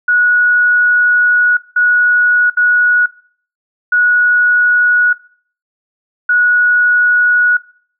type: tone bursts at uneven times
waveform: sine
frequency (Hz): 1461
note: F#6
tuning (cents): -22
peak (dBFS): -8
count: 5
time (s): 0.08-1.57 / 1.76-2.5 / 2.57-3.06 / 3.92-5.13 / 6.29-7.57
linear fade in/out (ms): 5
effects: noise-tail reverb RT60 0.5 s tail -20 dB re dry